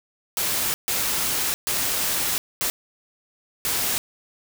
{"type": "noise bursts at uneven times", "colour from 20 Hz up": "white", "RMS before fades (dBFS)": -24, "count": 5, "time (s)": [[0.37, 0.74], [0.88, 1.54], [1.67, 2.38], [2.61, 2.7], [3.65, 3.98]], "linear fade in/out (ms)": 0, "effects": []}